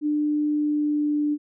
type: tone with pitch glide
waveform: sine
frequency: 298.4 to 296 Hz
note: D4 to D4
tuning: +28 to +14 cents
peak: -20 dBFS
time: 0.01-1.38 s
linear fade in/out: 50 ms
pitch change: -14 cents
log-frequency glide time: 0.51-1.23 s
effects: none